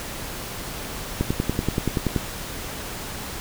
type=click train; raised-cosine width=3 ms; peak=-8 dBFS; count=11; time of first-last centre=1.21-2.162 s; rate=10.5 Hz; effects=pink hiss -33 dBFS RMS until 3.4 s